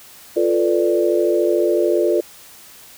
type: chord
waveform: sine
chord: B half-diminished seventh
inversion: second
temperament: equal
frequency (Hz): 349.2 / 440 / 493.9 / 587.3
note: F4 / A4 / B4 / D5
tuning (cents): 0 / 0 / 0 / 0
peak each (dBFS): -17 / -20 / -23 / -20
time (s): 0.36-2.21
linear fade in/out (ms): 10
effects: white hiss -43 dBFS RMS until 2.97 s